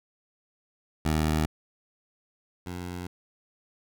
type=tone pair in turn; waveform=15% pulse; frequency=77.78 / 89.1 Hz; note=D#2 / F2; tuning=0 / +35 cents; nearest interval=major second; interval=235 cents; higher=second; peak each=-17 / -28 dBFS; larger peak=first; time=1.05-1.46 / 2.66-3.07 s; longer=neither; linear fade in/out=5 ms; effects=none